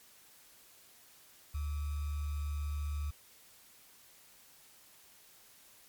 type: tone with sample-and-hold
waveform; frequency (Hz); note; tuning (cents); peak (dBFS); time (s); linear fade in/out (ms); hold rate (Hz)
sine; 73.42; D2; 0; -33; 1.54-3.11; 10; 1225
effects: white hiss -60 dBFS RMS until 5.88 s + MP3 96 kbps